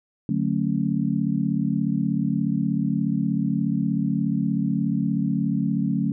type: chord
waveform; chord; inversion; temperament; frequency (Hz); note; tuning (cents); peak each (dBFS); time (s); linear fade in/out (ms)
sine; D major seventh; none; just; 146.83 / 183.54 / 220.2 / 275.3; D3 / F#3 / A3 / C#4; 0 / -14 / +2 / -12; -27 / -25 / -25 / -27; 0.29-6.12; 2
effects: none